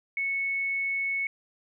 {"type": "tone", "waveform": "sine", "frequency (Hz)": 2207, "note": "C#7", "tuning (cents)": -8, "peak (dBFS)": -26, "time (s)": [0.17, 1.27], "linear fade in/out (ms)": 2, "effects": []}